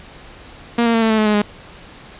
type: tone with pitch steps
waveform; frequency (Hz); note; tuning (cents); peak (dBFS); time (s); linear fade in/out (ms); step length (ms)
sawtooth; 235.7 / 231.4 / 227.1 / 223 / 218.9 / 214.9 / 211 / 207.1; A#3 / A#3 / A#3 / A3 / A3 / A3 / G#3 / G#3; +19 / -13 / -45 / +23 / -9 / -41 / +28 / -5; -9; 0.78-1.42; 5; 80
effects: pink hiss -40 dBFS RMS until 2.19 s + resampled to 8000 Hz